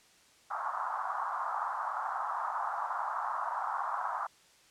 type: band-pass noise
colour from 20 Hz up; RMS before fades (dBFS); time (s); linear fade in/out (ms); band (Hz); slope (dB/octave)
white; -35; 0.5-4.27; 10; 750 to 1300; 48
effects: white hiss -62 dBFS RMS until 4.7 s + low-pass 8000 Hz 12 dB/octave